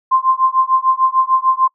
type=tone with tremolo; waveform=sine; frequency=1046.5 Hz; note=C6; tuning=in tune; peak=-7 dBFS; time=0.11-1.68 s; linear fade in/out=10 ms; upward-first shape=triangle; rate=6.7 Hz; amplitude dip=100%; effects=noise-tail reverb RT60 0.1 s tail -25 dB re dry